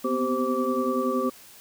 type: tone cluster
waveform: sine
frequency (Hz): 246.5 / 257.1 / 388 / 521 / 1159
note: B3 / C4 / G4 / C5 / D6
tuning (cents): -3 / -30 / -18 / -7 / -23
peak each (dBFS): -29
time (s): 0.04-1.3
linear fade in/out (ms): 10
effects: white hiss -49 dBFS RMS until 1.6 s